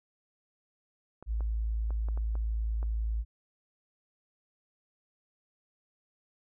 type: clicks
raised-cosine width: 1 ms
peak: -32 dBFS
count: 7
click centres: 1.226 / 1.407 / 1.906 / 2.086 / 2.175 / 2.354 / 2.829 s
type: tone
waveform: sine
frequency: 55 Hz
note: A1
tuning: in tune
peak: -28 dBFS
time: 1.26-3.25 s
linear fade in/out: 50 ms
effects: none